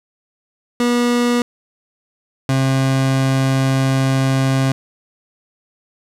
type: tone pair in turn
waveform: 30% pulse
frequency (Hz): 241.5 / 133.52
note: B3 / C3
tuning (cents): -39 / +35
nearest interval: minor seventh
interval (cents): 1026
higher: first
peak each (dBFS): -11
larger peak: neither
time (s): 0.8-1.42 / 2.49-4.72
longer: second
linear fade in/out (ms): 2
effects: low-pass 10000 Hz 12 dB/octave + 8-bit